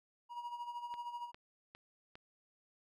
triangle tone with tremolo, 957 Hz, A#5, 45 cents sharp, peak -37 dBFS, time 0.29-1.32 s, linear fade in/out 50 ms, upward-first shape sine, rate 13 Hz, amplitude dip 65%
click train, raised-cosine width 0.3 ms, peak -36 dBFS, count 4, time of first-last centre 0.94-2.155 s, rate 2.47 Hz
effects none

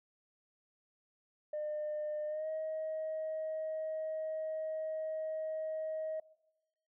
sine tone with pitch glide, 604 to 630.4 Hz, D5 to D#5, +48 to +23 cents, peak -34 dBFS, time 1.53-6.2 s, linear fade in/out 5 ms, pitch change +75 cents, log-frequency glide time 2.27-2.48 s, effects noise-tail reverb RT60 1.0 s tail -22 dB re dry + tanh soft clip ceiling -32 dBFS

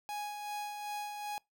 45% pulse tone with tremolo, 830.6 Hz, G#5, in tune, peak -36 dBFS, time 0.09-1.38 s, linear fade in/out 0 ms, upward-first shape sine, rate 2.6 Hz, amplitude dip 40%, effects noise-tail reverb RT60 0.2 s tail -25 dB re dry

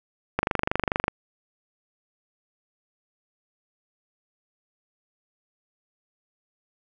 click train, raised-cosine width 0.5 ms, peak -7 dBFS, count 18, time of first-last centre 0.39-1.081 s, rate 24.6 Hz, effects none

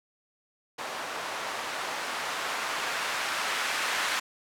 violet noise with low-pass filter sweep, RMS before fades -32 dBFS, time 0.78-4.2 s, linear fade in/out 10 ms, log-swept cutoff 830 to 1500 Hz, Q 0.91, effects none

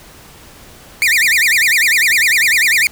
40% pulse tone with vibrato, 2093 Hz, C7, in tune, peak -9 dBFS, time 1.02-2.87 s, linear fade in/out 0 ms, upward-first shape sine, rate 10 Hz, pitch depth 280 cents each way, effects pink hiss -40 dBFS RMS until 2.91 s

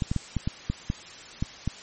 clicks, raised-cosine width 5 ms, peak -13 dBFS, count 9, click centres 0.022 / 0.115 / 0.163 / 0.367 / 0.475 / 0.7 / 0.901 / 1.425 / 1.676 s, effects white hiss -44 dBFS RMS until 1.82 s + MP3 32 kbps

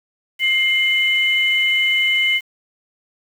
sine tone pair together, 2112 / 2987 Hz, C7 / F#7, +16 / +16 cents, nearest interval tritone, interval 600 cents, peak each -15 / -18 dBFS, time 0.39-2.41 s, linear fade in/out 50 ms, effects tanh soft clip ceiling -7 dBFS + 7-bit

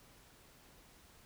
silence, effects pink hiss -62 dBFS RMS until 1.25 s

